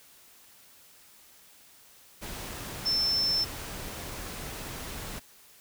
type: tone in noise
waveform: sine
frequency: 5320 Hz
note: E8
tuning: 15 cents sharp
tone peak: -24 dBFS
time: 2.85-3.45 s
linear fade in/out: 20 ms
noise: pink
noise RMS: -39 dBFS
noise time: 2.21-5.2 s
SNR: +12 dB
effects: white hiss -56 dBFS RMS until 5.6 s